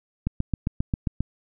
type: click train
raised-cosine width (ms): 5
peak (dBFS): -11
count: 8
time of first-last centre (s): 0.27-1.206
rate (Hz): 7.48
effects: none